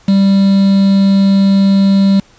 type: tone with quantisation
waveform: triangle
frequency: 196 Hz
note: G3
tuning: in tune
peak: -4 dBFS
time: 0.08-2.2 s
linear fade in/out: 5 ms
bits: 4
effects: pink hiss -46 dBFS RMS until 2.38 s + resampled to 16000 Hz